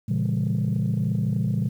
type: chord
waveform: sine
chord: A# diminished seventh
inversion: none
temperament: just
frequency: 116.54 / 139.85 / 167.82 / 201.4 Hz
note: A#2 / C#3 / E3 / G3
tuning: 0 / +16 / +31 / +47 cents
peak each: -24 / -26 / -26 / -26 dBFS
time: 0.08-1.69 s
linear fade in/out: 10 ms
effects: tanh soft clip ceiling -16 dBFS + 9-bit